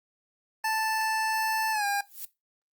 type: tone with pitch glide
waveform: 25% pulse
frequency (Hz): 880 to 807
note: A5 to G#5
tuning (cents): 0 to -50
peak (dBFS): -22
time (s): 0.64-2.01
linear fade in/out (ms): 5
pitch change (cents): -150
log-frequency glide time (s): 1.72-1.85
type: noise with exponential growth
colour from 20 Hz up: violet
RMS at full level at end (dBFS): -32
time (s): 2-2.25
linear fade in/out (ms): 5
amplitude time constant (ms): 53
effects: noise-tail reverb RT60 0.2 s tail -18 dB re dry + Opus 32 kbps